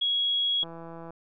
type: tone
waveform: sine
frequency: 3322 Hz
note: G#7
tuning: in tune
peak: -23 dBFS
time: 0.01-0.64 s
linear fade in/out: 10 ms
type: click train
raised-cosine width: 1 ms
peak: -29 dBFS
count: 80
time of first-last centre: 0.63-1.106 s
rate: 166 Hz
effects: none